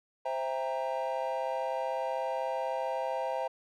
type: chord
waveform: triangle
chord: C dominant seventh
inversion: none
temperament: equal with one note detuned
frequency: 523.3 / 659.3 / 799.5 / 932.3 Hz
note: C5 / E5 / G5 / Bb5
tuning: 0 / 0 / +34 / 0 cents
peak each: -33 / -34 / -35 / -35 dBFS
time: 0.25-3.48 s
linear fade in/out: 10 ms
effects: none